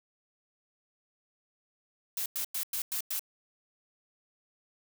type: noise bursts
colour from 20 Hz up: blue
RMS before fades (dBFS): -33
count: 6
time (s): 2.17-3.194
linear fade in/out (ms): 2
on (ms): 89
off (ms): 98
effects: none